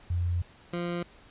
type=tone pair in turn; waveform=sine / 20% pulse; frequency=87.31 / 173.71 Hz; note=F2 / F3; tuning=0 / -9 cents; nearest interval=octave; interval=1191 cents; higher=second; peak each=-25 dBFS; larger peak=neither; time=0.1-0.42 / 0.73-1.03 s; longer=first; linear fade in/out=5 ms; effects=pink hiss -55 dBFS RMS until 1.3 s + resampled to 8000 Hz